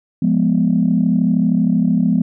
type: chord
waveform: sine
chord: F diminished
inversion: none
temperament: equal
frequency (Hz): 174.61 / 207.7 / 246.9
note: F3 / Ab3 / Cb4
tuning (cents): 0 / 0 / 0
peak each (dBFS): -16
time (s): 0.22-2.22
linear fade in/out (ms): 5
effects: tanh soft clip ceiling -4 dBFS